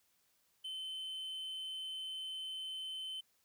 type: tone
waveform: triangle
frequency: 3066 Hz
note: G7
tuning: 39 cents flat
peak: -39 dBFS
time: 0.64-3.21 s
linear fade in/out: 10 ms
effects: white hiss -75 dBFS RMS until 3.44 s